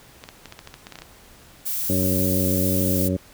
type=clicks; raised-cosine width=0.2 ms; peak=-20 dBFS; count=12; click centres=0.239 / 0.289 / 0.457 / 0.524 / 0.591 / 0.674 / 0.741 / 0.869 / 0.923 / 0.956 / 0.988 / 1.02 s
type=noise; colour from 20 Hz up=violet; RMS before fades=-26 dBFS; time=1.65-3.09 s; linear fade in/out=20 ms
type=harmonic tone; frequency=92.7 Hz; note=F#2; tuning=4 cents sharp; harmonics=1 / 2 / 3 / 4 / 5 / 6; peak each=-25 / -24 / -26 / -31 / -34 / -29 dBFS; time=1.89-3.17 s; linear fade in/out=10 ms
effects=pink hiss -49 dBFS RMS until 3.33 s